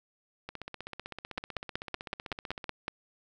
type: two click trains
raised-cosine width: 0.3 ms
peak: -23 / -16 dBFS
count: 35 / 9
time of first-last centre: 0.49-2.642 / 1.38-2.881 s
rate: 15.8 / 5.33 Hz
effects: none